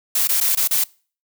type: noise with dropouts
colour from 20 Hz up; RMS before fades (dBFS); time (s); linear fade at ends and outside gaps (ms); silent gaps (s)
blue; -18; 0.15-0.84; 5; 0.274-0.29 / 0.403-0.41 / 0.552-0.571 / 0.676-0.709
effects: noise-tail reverb RT60 0.4 s tail -24 dB re dry